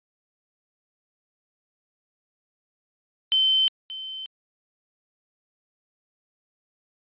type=tone with echo; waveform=sine; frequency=3081 Hz; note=G7; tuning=31 cents flat; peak=-17 dBFS; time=3.32-3.68 s; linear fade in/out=0 ms; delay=580 ms; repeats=1; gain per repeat=-15 dB; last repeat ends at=4.26 s; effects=resampled to 8000 Hz